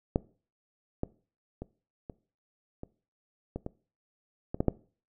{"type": "clicks", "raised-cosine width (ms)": 2, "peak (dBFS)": [-11, -16, -24, -26, -26, -21, -22, -20, -13, -9], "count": 10, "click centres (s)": [0.159, 1.034, 1.62, 2.098, 2.834, 3.56, 3.664, 4.545, 4.605, 4.683], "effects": ["noise-tail reverb RT60 0.4 s tail -21 dB re dry"]}